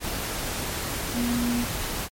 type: tone in noise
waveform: sine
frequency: 240 Hz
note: B3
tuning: 49 cents flat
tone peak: -23 dBFS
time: 1.13-1.66 s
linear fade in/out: 50 ms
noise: pink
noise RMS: -30 dBFS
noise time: 0-2.09 s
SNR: +4 dB
effects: MP3 64 kbps